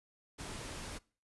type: noise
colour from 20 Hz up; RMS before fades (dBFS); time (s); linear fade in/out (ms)
pink; -44; 0.38-0.99; 20
effects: noise-tail reverb RT60 0.4 s tail -23 dB re dry + resampled to 24000 Hz